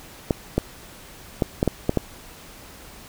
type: clicks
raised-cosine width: 2 ms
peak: -5 dBFS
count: 7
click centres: 0.308 / 0.58 / 1.422 / 1.629 / 1.677 / 1.894 / 1.973 s
effects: pink hiss -44 dBFS RMS until 3.08 s